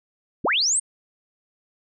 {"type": "linear sweep", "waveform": "sine", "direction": "up", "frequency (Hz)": [73.42, 8870], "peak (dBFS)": -18, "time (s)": [0.44, 0.8], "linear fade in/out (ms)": 10, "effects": []}